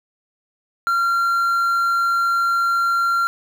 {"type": "tone with quantisation", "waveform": "triangle", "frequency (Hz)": 1377, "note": "F6", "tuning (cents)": -25, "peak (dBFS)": -14, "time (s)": [0.87, 3.27], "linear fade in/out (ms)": 0, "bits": 7, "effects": []}